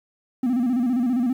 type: tone with vibrato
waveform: triangle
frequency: 246.9 Hz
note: B3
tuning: in tune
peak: -16 dBFS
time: 0.43-1.33 s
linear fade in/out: 5 ms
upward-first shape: square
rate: 15 Hz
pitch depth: 88 cents each way
effects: tanh soft clip ceiling -12 dBFS + 9-bit